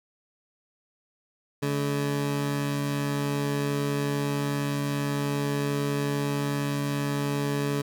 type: tone pair together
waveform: 20% pulse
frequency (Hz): 142.5 / 213.5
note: C#3 / G#3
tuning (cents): +48 / +48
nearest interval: perfect fifth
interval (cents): 700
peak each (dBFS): -21 / -31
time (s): 1.62-7.82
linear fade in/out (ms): 10
effects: none